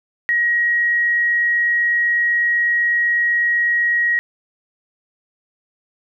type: tone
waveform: sine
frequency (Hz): 1896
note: A#6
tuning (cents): +29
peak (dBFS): -14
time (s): 0.29-4.19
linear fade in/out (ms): 0
effects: none